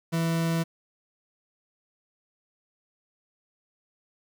40% pulse tone, 165.2 Hz, E3, 4 cents sharp, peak -23 dBFS, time 0.12-0.64 s, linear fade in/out 20 ms, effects 9-bit

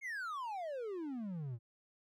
triangle exponential sweep, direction down, 2217 to 110 Hz, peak -37 dBFS, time 0.01-1.59 s, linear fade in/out 50 ms, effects none

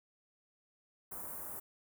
white band-stop noise, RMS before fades -44 dBFS, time 1.11-1.6 s, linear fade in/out 10 ms, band 1400 to 10000 Hz, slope 24 dB/octave, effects none

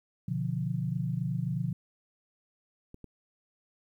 sine chord, B diminished, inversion none, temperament equal, 123.47 / 146.83 / 174.61 Hz, B2 / D3 / F3, 0 / 0 / 0 cents, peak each -33 dBFS, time 0.28-1.73 s, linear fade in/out 5 ms
clicks, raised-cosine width 3 ms, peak -33 / -32 dBFS, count 2, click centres 2.944 / 3.043 s
effects 11-bit

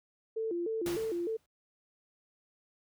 sine tone with vibrato, 392 Hz, G4, in tune, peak -31 dBFS, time 0.36-1.37 s, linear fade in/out 10 ms, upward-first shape square, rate 3.3 Hz, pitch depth 220 cents each way
pink noise with exponential decay, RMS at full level -37 dBFS, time 0.86-1.46 s, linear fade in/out 2 ms, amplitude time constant 130 ms
effects high-pass 60 Hz 12 dB/octave

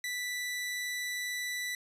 sawtooth tone, 1975.5 Hz, B6, in tune, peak -30 dBFS, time 0.04-1.75 s, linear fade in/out 2 ms, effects resampled to 32000 Hz

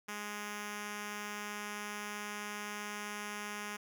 5% pulse tone with notch filter, 207.7 Hz, G#3, in tune, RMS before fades -42 dBFS, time 0.08-3.77 s, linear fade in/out 10 ms, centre 560 Hz, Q 1.7, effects none

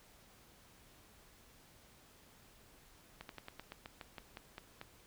slowing click train, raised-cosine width 0.3 ms, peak -30 dBFS, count 12, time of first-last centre 3.21-4.814 s, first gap 82 ms, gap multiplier 1.11, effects pink hiss -63 dBFS RMS until 5.06 s

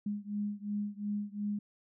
sine beating tone pair, 205.1 / 207.9 Hz, G#3 / G#3, -21 / +2 cents, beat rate 2.8 Hz, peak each -36 / -37 dBFS, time 0.06-1.59 s, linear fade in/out 5 ms, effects none

